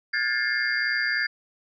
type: tone cluster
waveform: sine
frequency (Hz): 1428 / 1630 / 1753 / 2126 / 4760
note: F6 / G#6 / A6 / C7 / D8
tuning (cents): +38 / -33 / -7 / +27 / +22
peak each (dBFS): -33 / -28 / -26 / -30 / -32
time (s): 0.13-1.27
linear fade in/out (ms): 10
effects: none